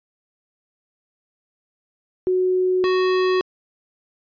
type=tone pair in turn; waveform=sine / square; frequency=368.7 / 370.5 Hz; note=F#4 / F#4; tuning=-6 / +2 cents; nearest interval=unison; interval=8 cents; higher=second; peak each=-16 / -17 dBFS; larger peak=first; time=2.27-2.84 / 2.84-3.41 s; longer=neither; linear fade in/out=0 ms; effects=resampled to 11025 Hz